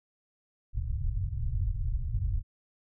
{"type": "low-pass noise", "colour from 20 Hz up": "pink", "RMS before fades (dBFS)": -30, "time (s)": [0.73, 2.43], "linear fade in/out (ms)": 50, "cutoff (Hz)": 120, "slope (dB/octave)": 48, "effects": []}